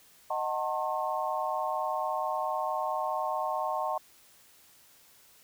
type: chord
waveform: sine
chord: D# diminished seventh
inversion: none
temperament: just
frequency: 622.3 / 746.7 / 896 / 1075.3 Hz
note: D#5 / F#5 / A5 / C6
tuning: 0 / +16 / +31 / +47 cents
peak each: -34 dBFS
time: 0.3-3.98 s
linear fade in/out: 5 ms
effects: white hiss -59 dBFS RMS until 5.43 s